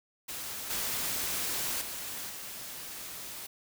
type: noise with level steps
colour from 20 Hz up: white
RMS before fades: -39 / -33 / -39 / -42 dBFS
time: 0.28-3.47 s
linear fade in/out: 10 ms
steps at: 0.7 / 1.81 / 2.29 s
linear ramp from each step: 5 ms
effects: none